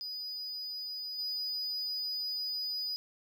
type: tone with level steps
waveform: triangle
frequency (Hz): 4953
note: D#8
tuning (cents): -9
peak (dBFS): -36 / -32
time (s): 0.01-2.96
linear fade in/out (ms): 0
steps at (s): 1.18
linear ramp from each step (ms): 10
effects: none